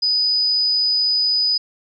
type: tone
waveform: sine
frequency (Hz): 4978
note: D#8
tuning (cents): 0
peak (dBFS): -15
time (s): 0.02-1.58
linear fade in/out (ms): 10
effects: none